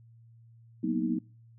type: chord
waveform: sine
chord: B major seventh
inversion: second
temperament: equal with one note detuned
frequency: 185 / 233.1 / 246.9 / 315.3 Hz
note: F#3 / A#3 / B3 / D#4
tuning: 0 / 0 / 0 / +23 cents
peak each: -33 / -32 / -32 / -31 dBFS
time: 0.83-1.19 s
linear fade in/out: 10 ms
effects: noise-tail reverb RT60 0.4 s tail -24 dB re dry + added 115 Hz sine -53 dBFS peak until 1.58 s